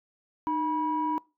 sine tone pair together, 305.9 / 971.2 Hz, D#4 / B5, -29 / -29 cents, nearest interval octave + minor sixth, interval 2000 cents, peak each -29 / -26 dBFS, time 0.47-1.18 s, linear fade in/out 0 ms, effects noise-tail reverb RT60 0.3 s tail -25 dB re dry + tanh soft clip ceiling -19 dBFS

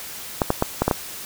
clicks, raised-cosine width 1 ms, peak -3 dBFS, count 6, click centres 0.418 / 0.504 / 0.624 / 0.82 / 0.88 / 0.912 s, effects white hiss -35 dBFS RMS until 1.25 s

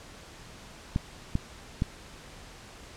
clicks, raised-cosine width 5 ms, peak -13 dBFS, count 3, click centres 0.961 / 1.354 / 1.821 s, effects pink hiss -48 dBFS RMS until 2.96 s + low-pass 8000 Hz 12 dB/octave

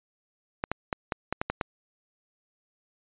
clicks, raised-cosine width 0.5 ms, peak -12 dBFS, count 8, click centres 0.639 / 0.716 / 0.928 / 1.122 / 1.326 / 1.415 / 1.5 / 1.612 s, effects resampled to 8000 Hz

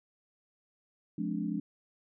sine chord, D half-diminished seventh, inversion first, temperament just, 176.2 / 211.4 / 264.3 / 293.7 Hz, F3 / Ab3 / C4 / D4, +16 / +31 / +18 / 0 cents, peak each -36 / -35 / -40 / -36 dBFS, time 1.18-1.6 s, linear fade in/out 5 ms, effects none

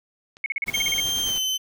clicks, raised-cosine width 0.2 ms, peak -29 / -23 dBFS, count 2, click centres 0.369 / 0.807 s
sine tone bursts, 2200 Hz, C#7, 14 cents flat, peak -22 dBFS, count 10, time 0.44-1.001 s, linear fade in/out 2 ms, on 21 ms, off 39 ms
pink noise with tremolo, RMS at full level -36 dBFS, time 0.66-1.39 s, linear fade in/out 20 ms, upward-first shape sine, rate 10 Hz, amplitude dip 40%
30% pulse tone with pitch glide, 3169 to 3059 Hz, G7 to G7, +18 to -43 cents, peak -20 dBFS, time 0.73-1.58 s, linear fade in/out 20 ms, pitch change -61 cents, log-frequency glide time 1.21-1.38 s
effects none

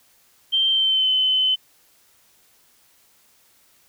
sine tone with pitch glide, 3141 to 3046 Hz, G7 to F#7, +3 to +50 cents, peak -16 dBFS, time 0.52-1.56 s, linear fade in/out 20 ms, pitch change -53 cents, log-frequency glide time 0.69-1.1 s, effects white hiss -58 dBFS RMS until 3.88 s

